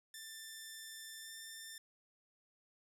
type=tone with pitch glide; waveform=10% pulse; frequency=1777 to 1789.4 Hz; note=A6 to A6; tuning=+17 to +29 cents; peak=-39 dBFS; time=0.14-1.78 s; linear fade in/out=2 ms; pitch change=+12 cents; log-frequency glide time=1.21-1.3 s; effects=none